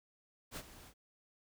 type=noise with ADSR envelope; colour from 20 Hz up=pink; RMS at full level=-42 dBFS; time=0.51-0.94 s; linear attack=58 ms; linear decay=53 ms; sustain=-14 dB; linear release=63 ms; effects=none